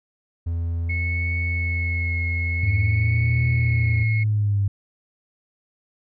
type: tone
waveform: triangle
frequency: 84.3 Hz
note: E2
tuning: 39 cents sharp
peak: -20 dBFS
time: 0.46-4.04 s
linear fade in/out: 10 ms
type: tone with vibrato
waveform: sine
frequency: 2192 Hz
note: C#7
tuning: 20 cents flat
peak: -25 dBFS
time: 0.89-4.24 s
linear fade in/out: 10 ms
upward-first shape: triangle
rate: 0.55 Hz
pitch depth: 18 cents each way
type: linear two-way sweep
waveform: sine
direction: up then down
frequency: 98.7 to 123.47 to 98.7 Hz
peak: -17 dBFS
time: 2.63-4.68 s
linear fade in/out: 5 ms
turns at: 3.45 s
effects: tanh soft clip ceiling -11 dBFS